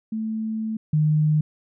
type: tone pair in turn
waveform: sine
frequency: 220 / 152.87 Hz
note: A3 / D#3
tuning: 0 / -30 cents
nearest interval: tritone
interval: 630 cents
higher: first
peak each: -24 / -16 dBFS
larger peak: second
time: 0.12-0.77 / 0.93-1.41 s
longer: first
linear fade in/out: 5 ms
effects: none